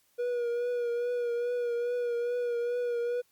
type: tone with vibrato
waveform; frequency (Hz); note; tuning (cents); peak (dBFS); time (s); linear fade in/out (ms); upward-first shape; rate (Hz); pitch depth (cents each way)
triangle; 481.1; B4; -45; -26; 0.18-3.22; 20; triangle; 2.4; 37
effects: white hiss -69 dBFS RMS until 3.31 s + Opus 48 kbps